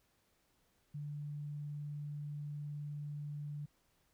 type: tone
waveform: sine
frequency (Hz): 146.83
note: D3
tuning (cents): 0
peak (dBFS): -40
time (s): 0.94-3.66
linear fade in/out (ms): 10
effects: pink hiss -75 dBFS RMS until 4.13 s